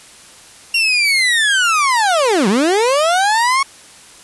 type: linear two-way sweep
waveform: 30% pulse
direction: down then up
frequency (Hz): 2776 to 179.7 to 1111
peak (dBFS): -9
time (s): 0.74-3.63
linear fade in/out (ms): 5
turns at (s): 2.48
effects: white hiss -41 dBFS RMS until 4.23 s + resampled to 24000 Hz